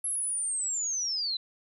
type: linear sweep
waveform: sine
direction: down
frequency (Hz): 11175 to 3951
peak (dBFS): -28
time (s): 0.04-1.37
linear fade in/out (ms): 5
effects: none